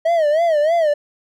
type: tone with vibrato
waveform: triangle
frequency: 634 Hz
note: D#5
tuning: 32 cents sharp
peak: -11 dBFS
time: 0.05-0.94 s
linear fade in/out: 10 ms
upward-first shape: sine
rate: 3.2 Hz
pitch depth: 140 cents each way
effects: none